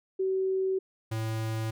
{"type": "tone pair in turn", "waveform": ["sine", "square"], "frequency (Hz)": [380, 111.1], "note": ["F#4", "A2"], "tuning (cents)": [46, 17], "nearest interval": "octave + major sixth", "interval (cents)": 2129, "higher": "first", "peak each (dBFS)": [-25, -30], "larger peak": "first", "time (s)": [[0.19, 0.79], [1.11, 1.71]], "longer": "neither", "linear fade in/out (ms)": 10, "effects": []}